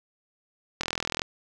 click train, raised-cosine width 0.2 ms, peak -10 dBFS, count 18, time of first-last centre 0.81-1.219 s, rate 41.6 Hz, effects none

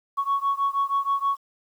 sine beating tone pair, 1108.7 / 1115 Hz, C#6 / C#6, 0 / +10 cents, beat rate 6.3 Hz, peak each -23 / -24 dBFS, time 0.17-1.37 s, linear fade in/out 20 ms, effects tanh soft clip ceiling -16 dBFS + 9-bit

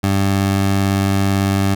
20% pulse tone, 98 Hz, G2, in tune, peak -9 dBFS, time 0.03-1.75 s, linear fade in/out 10 ms, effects none

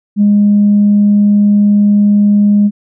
sine tone, 205.6 Hz, G#3, 17 cents flat, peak -4 dBFS, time 0.16-2.71 s, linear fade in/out 50 ms, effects tanh soft clip ceiling -1 dBFS

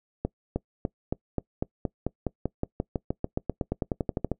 accelerating click train, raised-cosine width 2 ms, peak -13 dBFS, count 26, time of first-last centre 0.25-4.317 s, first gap 310 ms, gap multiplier 0.94, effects noise-tail reverb RT60 0.1 s tail -23 dB re dry

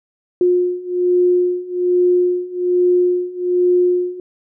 sine beating tone pair, 357.4 / 358.6 Hz, F4 / F4, +40 / +46 cents, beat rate 1.2 Hz, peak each -17 / -15 dBFS, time 0.41-4.2 s, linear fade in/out 2 ms, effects none

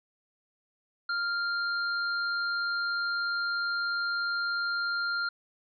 sine tone pair together, 1396.9 / 4180 Hz, F6 / C8, 0 / -2 cents, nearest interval octave + perfect fifth, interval 1898 cents, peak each -28 / -36 dBFS, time 1.09-5.29 s, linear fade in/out 5 ms, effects none

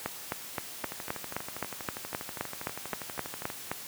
two click trains, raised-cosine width 0.5 ms, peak -22 / -15 dBFS, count 34 / 15, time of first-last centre 0.84-3.501 / 0.06-3.715 s, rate 12.4 / 3.83 Hz, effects white hiss -43 dBFS RMS until 3.87 s + high-pass 80 Hz 12 dB/octave

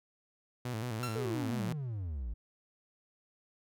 sawtooth tone with vibrato, 116.54 Hz, A#2, in tune, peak -31 dBFS, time 0.65-1.73 s, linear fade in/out 5 ms, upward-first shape square, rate 5.8 Hz, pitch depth 100 cents each way
sawtooth tone with exponential decay, 1355 Hz, E6, 47 cents sharp, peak -31 dBFS, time 1.03-1.35 s, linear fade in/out 1 ms, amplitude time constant 69 ms
triangle exponential sweep, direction down, 466.2 to 51.91 Hz, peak -33 dBFS, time 1.15-2.34 s, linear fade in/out 10 ms
effects none

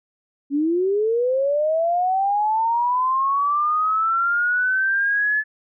sine linear sweep, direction up, 274.1 to 1731 Hz, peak -17 dBFS, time 0.5-5.44 s, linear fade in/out 50 ms, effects none

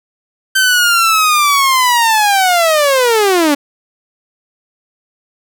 sawtooth linear sweep, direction down, 1554 to 276.9 Hz, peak -5 dBFS, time 0.55-3.55 s, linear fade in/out 10 ms, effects none

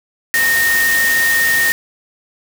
sine tone in noise, 1844 Hz, A#6, 19 cents flat, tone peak -12 dBFS, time 0.34-1.72 s, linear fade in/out 0 ms, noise white, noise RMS -20 dBFS, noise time 0.34-1.72 s, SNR +5 dB, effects none

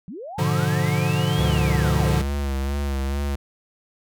sine linear two-way sweep, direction up then down, 155.56 to 3392 to 402 Hz, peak -32 dBFS, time 0.08-2.1 s, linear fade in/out 0 ms, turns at 1.43 s
square chord, G# diminished seventh, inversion none, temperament equal, 103.83 / 123.47 / 146.83 / 174.61 Hz, G#2 / B2 / D3 / F3, 0 / 0 / 0 / 0 cents, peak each -27 / -28 / -23 / -26 dBFS, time 0.38-2.22 s, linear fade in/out 10 ms
square tone with vibrato, 69.3 Hz, C#2, in tune, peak -23 dBFS, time 1.38-3.36 s, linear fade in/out 10 ms, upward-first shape sine, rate 2.3 Hz, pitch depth 48 cents each way
effects none

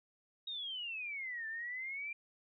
sine exponential two-way sweep, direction down then up, 3785 to 1760 to 2387 Hz, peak -39 dBFS, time 0.47-2.13 s, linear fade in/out 5 ms, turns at 1.47 s, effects none

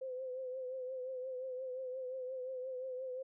sine tone with vibrato, 514 Hz, C5, 31 cents flat, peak -39 dBFS, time 0.01-3.23 s, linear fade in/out 10 ms, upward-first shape triangle, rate 5.7 Hz, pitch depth 56 cents each way, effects none

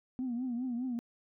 sine tone with vibrato, 246.9 Hz, B3, in tune, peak -31 dBFS, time 0.19-0.99 s, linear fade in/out 0 ms, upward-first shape triangle, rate 4.9 Hz, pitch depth 120 cents each way, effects tanh soft clip ceiling -29 dBFS

